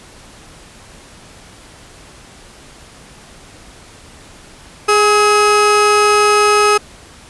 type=tone pair together; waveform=35% pulse; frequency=415.4 / 1271.7 Hz; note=G#4 / D#6; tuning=0 / +37 cents; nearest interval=octave + perfect fifth; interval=1937 cents; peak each=-10 dBFS; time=4.88-6.78 s; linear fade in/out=10 ms; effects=pink hiss -40 dBFS RMS until 7.29 s + resampled to 24000 Hz